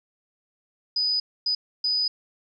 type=tone bursts at uneven times; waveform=sine; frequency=4978 Hz; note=D#8; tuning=in tune; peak=-21 dBFS; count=3; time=0.96-1.2 / 1.46-1.55 / 1.84-2.08 s; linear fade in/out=5 ms; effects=none